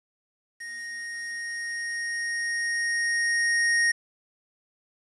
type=tone with level ramp; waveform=square; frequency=1864.7 Hz; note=A#6; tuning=in tune; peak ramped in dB=-36 to -20 dBFS; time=0.6-3.92 s; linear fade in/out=10 ms; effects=resampled to 24000 Hz + 9-bit